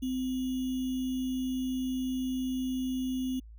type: tone with sample-and-hold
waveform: sine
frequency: 257.9 Hz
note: C4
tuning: 25 cents flat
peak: -29 dBFS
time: 0.02-3.4 s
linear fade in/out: 10 ms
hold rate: 3150 Hz
effects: added 55 Hz sine -46 dBFS peak until 3.58 s